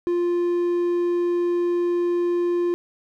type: tone with hard clipping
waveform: triangle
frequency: 349.2 Hz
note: F4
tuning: in tune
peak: -20 dBFS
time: 0.07-2.74 s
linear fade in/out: 0 ms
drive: 6 dB
effects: none